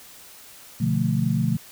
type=chord; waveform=sine; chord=B half-diminished seventh; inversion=none; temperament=equal; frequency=123.47 / 146.83 / 174.61 / 220 Hz; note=B2 / D3 / F3 / A3; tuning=0 / 0 / 0 / 0 cents; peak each=-25 dBFS; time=0.8-1.57 s; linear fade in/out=10 ms; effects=white hiss -46 dBFS RMS until 1.71 s

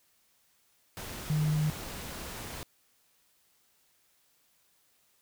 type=tone in noise; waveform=sine; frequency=152.9 Hz; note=D#3; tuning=30 cents flat; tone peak=-25 dBFS; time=1.3-1.7 s; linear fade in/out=0 ms; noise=pink; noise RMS=-41 dBFS; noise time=0.97-2.63 s; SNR=+13 dB; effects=white hiss -69 dBFS RMS until 5.21 s

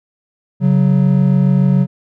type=tone pair together; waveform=triangle; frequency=138.59 / 185.64 Hz; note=C#3 / F#3; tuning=0 / +6 cents; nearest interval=perfect fourth; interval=506 cents; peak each=-10 dBFS; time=0.6-1.87 s; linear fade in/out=50 ms; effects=none

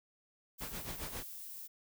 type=noise; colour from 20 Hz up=violet; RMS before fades=-47 dBFS; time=0.58-1.68 s; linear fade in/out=20 ms
type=noise with tremolo; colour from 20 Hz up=pink; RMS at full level=-41 dBFS; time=0.6-1.24 s; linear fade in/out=20 ms; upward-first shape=triangle; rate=7.4 Hz; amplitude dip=85%
effects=none

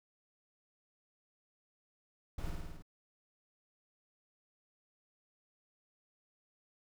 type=noise with echo; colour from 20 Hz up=brown; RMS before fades=-39 dBFS; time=2.38-2.5 s; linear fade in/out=5 ms; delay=54 ms; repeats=6; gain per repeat=-2 dB; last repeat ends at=2.824 s; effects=none

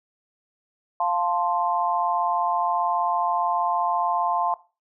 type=chord; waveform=sine; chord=F major; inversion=none; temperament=equal; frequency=698.5 / 880 / 1046.5 Hz; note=F5 / A5 / C6; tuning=0 / 0 / 0 cents; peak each=-25 dBFS; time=1-4.54 s; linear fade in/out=2 ms; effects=noise-tail reverb RT60 0.3 s tail -18 dB re dry

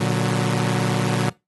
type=chord; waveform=sawtooth; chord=Bb augmented; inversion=none; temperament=equal with one note detuned; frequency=118.78 / 146.83 / 185 Hz; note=Bb2 / D3 / F#3; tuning=+33 / 0 / 0 cents; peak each=-19 / -20 / -19 dBFS; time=0-1.3 s; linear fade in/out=10 ms; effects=noise-tail reverb RT60 0.2 s tail -21 dB re dry + AAC 32 kbps

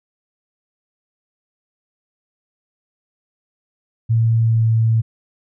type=tone with pitch glide; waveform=sine; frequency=113.9 to 112.72 Hz; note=A#2 to A2; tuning=-40 to +42 cents; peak=-12 dBFS; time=4.09-5.02 s; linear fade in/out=20 ms; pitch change=-18 cents; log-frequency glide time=4.39-4.65 s; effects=none

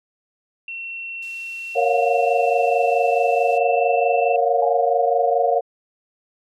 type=tone with pitch glide; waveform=sine; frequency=2716 to 2671 Hz; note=F7 to E7; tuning=-49 to +22 cents; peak=-28 dBFS; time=0.68-4.36 s; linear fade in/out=2 ms; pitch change=-29 cents; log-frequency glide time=1.87-3.16 s
type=noise; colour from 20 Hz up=violet; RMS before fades=-34 dBFS; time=1.22-3.58 s; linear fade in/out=5 ms
type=chord; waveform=sine; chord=Gb major seventh; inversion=first; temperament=equal with one note detuned; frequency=466.2 / 554.4 / 698.5 / 723.1 Hz; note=Bb4 / Db5 / F5 / Gb5; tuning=0 / 0 / 0 / -40 cents; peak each=-21 dBFS; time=1.75-5.61 s; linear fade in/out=20 ms
type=tone with exponential decay; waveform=sine; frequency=830.6 Hz; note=G#5; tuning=in tune; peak=-24 dBFS; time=4.62-5.08 s; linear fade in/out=5 ms; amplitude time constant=99 ms
effects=low-pass 5000 Hz 12 dB/octave

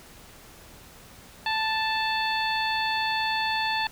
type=harmonic tone; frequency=880 Hz; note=A5; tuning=in tune; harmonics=1 / 2 / 3 / 4 / 5; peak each=-27 / -30 / -32 / -33 / -34 dBFS; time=1.46-3.87 s; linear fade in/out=2 ms; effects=pink hiss -49 dBFS RMS until 3.91 s

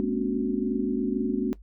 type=tone cluster; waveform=sine; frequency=212.3 / 239.8 / 263.7 / 286 / 370.5 Hz; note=G#3 / A#3 / C4 / D4 / F#4; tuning=+38 / +49 / +14 / -46 / +2 cents; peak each=-30 dBFS; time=0-1.53 s; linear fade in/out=0 ms; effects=noise-tail reverb RT60 0.1 s tail -17 dB re dry + added 50 Hz sine -45 dBFS peak until 1.62 s

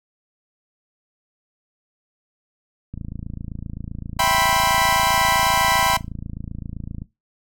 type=click train; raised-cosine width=5 ms; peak=-19 dBFS; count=114; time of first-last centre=2.94-7.019 s; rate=27.7 Hz
type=chord; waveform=sawtooth; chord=C major seventh; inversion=first; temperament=equal with one note detuned; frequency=659.3 / 784 / 987.8 / 1055.6 Hz; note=E5 / G5 / B5 / C6; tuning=0 / 0 / 0 / +15 cents; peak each=-21 / -18 / -16 / -20 dBFS; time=4.19-5.97 s; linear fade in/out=5 ms
effects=noise-tail reverb RT60 0.2 s tail -17 dB re dry

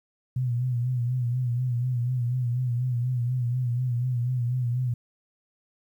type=tone with vibrato; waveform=sine; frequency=123.47 Hz; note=B2; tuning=in tune; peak=-23 dBFS; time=0.36-4.94 s; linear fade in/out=5 ms; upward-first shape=sine; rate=4.1 Hz; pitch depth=67 cents each way; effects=10-bit

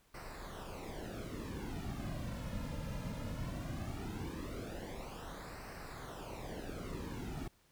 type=noise with flanger; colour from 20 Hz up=brown; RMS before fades=-43 dBFS; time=0.14-7.48 s; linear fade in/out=5 ms; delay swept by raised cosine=0.29 to 2.69 ms; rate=0.18 Hz; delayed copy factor=-0.75; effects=pink hiss -70 dBFS RMS until 7.71 s

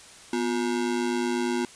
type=ring-modulated tone; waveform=square; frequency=300 Hz; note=D4; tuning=37 cents sharp; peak=-22 dBFS; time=0.33-1.65 s; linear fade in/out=2 ms; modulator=54.1 Hz; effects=white hiss -48 dBFS RMS until 1.75 s + resampled to 22050 Hz

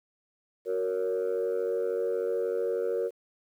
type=chord; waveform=sine; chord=F# major; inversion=none; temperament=equal with one note detuned; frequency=370 / 466.2 / 559.2 Hz; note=F#4 / A#4 / C#5; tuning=0 / 0 / +15 cents; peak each=-31 / -27 / -32 dBFS; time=0.65-3.11 s; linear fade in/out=50 ms; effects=tanh soft clip ceiling -22 dBFS + 10-bit

